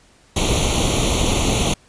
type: noise with comb filter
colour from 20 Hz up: pink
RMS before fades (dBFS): -18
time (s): 0.36-1.74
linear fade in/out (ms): 5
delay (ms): 0.3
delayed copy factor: +0.85
effects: pink hiss -53 dBFS RMS until 1.88 s + resampled to 22050 Hz